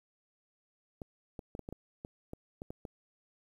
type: clicks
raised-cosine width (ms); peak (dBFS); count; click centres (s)
2; -28; 11; 1.018 / 1.392 / 1.551 / 1.593 / 1.689 / 1.726 / 2.049 / 2.334 / 2.619 / 2.705 / 2.852
effects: 10-bit